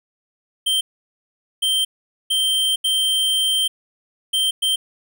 square tone bursts at uneven times, 3136 Hz, G7, in tune, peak -17 dBFS, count 6, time 0.66-0.81 / 1.62-1.85 / 2.3-2.76 / 2.84-3.68 / 4.33-4.51 / 4.62-4.76 s, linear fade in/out 10 ms, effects none

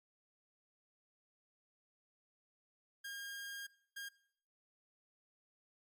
sawtooth tone bursts at uneven times, 1617 Hz, G#6, 47 cents flat, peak -40 dBFS, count 2, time 3.04-3.67 / 3.96-4.09 s, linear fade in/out 10 ms, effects noise-tail reverb RT60 0.6 s tail -20 dB re dry + MP3 96 kbps

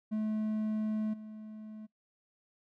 triangle tone with level steps, 215.7 Hz, A3, 34 cents flat, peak -28 / -41 dBFS, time 0.11-1.87 s, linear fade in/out 20 ms, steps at 1.13 s, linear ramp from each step 10 ms, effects noise-tail reverb RT60 0.1 s tail -22 dB re dry

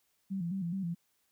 sine tone with vibrato, 181.3 Hz, F#3, 35 cents flat, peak -32 dBFS, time 0.3-0.95 s, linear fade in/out 20 ms, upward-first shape square, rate 4.7 Hz, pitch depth 110 cents each way, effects white hiss -75 dBFS RMS until 1.31 s

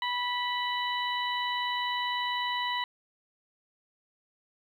harmonic tone with a mistuned harmonic, 981 Hz, B5, 12 cents flat, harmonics 1 / 2 / 3 / 4, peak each -31 / -34 / -36 / -37 dBFS, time 0.02-2.84 s, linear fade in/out 2 ms, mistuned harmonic 3, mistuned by +25 cents, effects 10-bit

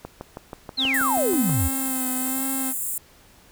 click train, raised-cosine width 1 ms, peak -19 dBFS, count 10, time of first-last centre 0.05-1.495 s, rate 6.23 Hz
sine exponential sweep, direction down, 4355 to 69.1 Hz, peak -20 dBFS, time 0.77-1.69 s, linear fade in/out 20 ms
45% pulse tone with vibrato, 261.6 Hz, C4, in tune, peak -27 dBFS, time 0.77-2.74 s, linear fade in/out 50 ms, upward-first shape sine, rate 1.3 Hz, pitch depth 37 cents each way
pink high-pass noise, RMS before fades -28 dBFS, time 0.94-2.98 s, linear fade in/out 2 ms, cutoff 7300 Hz, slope 96 dB/octave
effects pink hiss -53 dBFS RMS until 3.51 s

